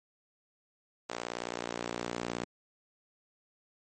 sawtooth tone with high-pass filter sweep, 59.1 Hz, A#1, 24 cents sharp, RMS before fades -38 dBFS, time 1.09-2.45 s, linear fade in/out 5 ms, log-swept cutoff 500 to 260 Hz, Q 0.89, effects MP3 32 kbps

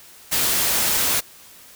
white noise, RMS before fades -20 dBFS, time 0.31-1.21 s, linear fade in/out 20 ms, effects white hiss -46 dBFS RMS until 1.75 s

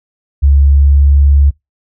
sine tone with pitch glide, 70.1 to 70.63 Hz, C#2 to C#2, +20 to +33 cents, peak -4 dBFS, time 0.42-1.51 s, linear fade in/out 20 ms, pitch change +13 cents, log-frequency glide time 0.63-1.07 s, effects noise-tail reverb RT60 0.2 s tail -26 dB re dry

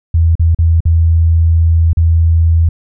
sine tone with dropouts, 82.41 Hz, E2, in tune, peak -6 dBFS, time 0.14-2.69 s, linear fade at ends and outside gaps 5 ms, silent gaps 0.354-0.395 / 0.548-0.587 / 0.805-0.853 / 1.932-1.97 s, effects none

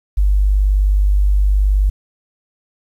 sine tone, 49.54 Hz, G1, 19 cents sharp, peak -10 dBFS, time 0.17-1.9 s, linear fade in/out 10 ms, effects 8-bit

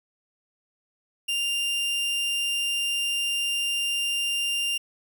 40% pulse tone, 2794 Hz, F7, in tune, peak -23 dBFS, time 1.28-4.78 s, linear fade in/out 10 ms, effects none

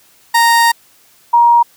30% pulse / sine tone pair in turn, 930 / 945.2 Hz, A#5 / A#5, -4 / +24 cents, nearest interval unison, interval 28 cents, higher second, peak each -5 dBFS, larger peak neither, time 0.34-0.72 / 1.33-1.63 s, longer first, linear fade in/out 10 ms, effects white hiss -49 dBFS RMS until 1.76 s + high-pass 60 Hz 12 dB/octave

